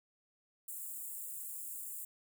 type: high-pass noise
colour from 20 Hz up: white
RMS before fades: -44 dBFS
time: 0.68-2.05 s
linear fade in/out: 5 ms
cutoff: 7200 Hz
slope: 96 dB/octave
effects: none